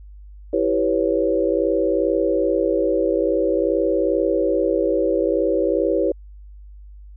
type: chord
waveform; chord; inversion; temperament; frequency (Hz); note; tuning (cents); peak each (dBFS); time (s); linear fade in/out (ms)
sine; C# half-diminished seventh; first; equal; 329.6 / 392 / 493.9 / 554.4; E4 / G4 / B4 / C#5; 0 / 0 / 0 / 0; -22; 0.53-6.12; 5
effects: added 50 Hz sine -38 dBFS peak until 7.16 s